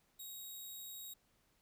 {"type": "tone", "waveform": "5% pulse", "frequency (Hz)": 3792, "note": "A#7", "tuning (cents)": 29, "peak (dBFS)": -39, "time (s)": [0.19, 1.14], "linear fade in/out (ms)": 10, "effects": ["pink hiss -75 dBFS RMS until 1.61 s"]}